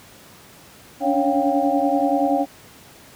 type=tone cluster; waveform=sine; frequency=279.1 / 289.6 / 554 / 707 / 790 Hz; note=C#4 / D4 / C#5 / F5 / G5; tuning=+12 / -24 / -1 / +21 / +13 cents; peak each=-23 dBFS; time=1-2.46 s; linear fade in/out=50 ms; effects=pink hiss -46 dBFS RMS until 3.15 s + high-pass 80 Hz 12 dB/octave